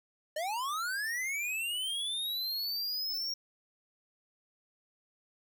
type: linear sweep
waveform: square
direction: up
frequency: 587.3 to 5600 Hz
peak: -33 dBFS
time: 0.36-3.34 s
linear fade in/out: 5 ms
effects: 11-bit